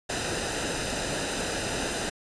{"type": "noise with comb filter", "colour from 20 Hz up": "pink", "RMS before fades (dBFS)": -30, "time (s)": [0.09, 2.1], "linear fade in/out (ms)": 10, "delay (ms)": 0.9, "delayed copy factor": -0.6, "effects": ["resampled to 22050 Hz"]}